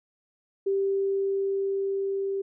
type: tone with level ramp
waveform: sine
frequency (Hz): 392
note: G4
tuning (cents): 0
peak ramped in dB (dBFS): -22 to -26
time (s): 0.66-2.42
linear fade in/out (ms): 10
effects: none